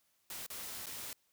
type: noise with dropouts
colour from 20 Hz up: white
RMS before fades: -44 dBFS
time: 0.3-1.13 s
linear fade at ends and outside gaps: 1 ms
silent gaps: 0.464-0.502 / 0.859-0.867 s
effects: white hiss -75 dBFS RMS until 1.32 s